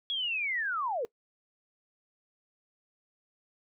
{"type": "linear sweep", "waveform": "sine", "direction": "down", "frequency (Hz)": [3376, 424.4], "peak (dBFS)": -29, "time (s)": [0.1, 1.05], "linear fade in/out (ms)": 0, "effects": ["noise-tail reverb RT60 0.1 s tail -22 dB re dry"]}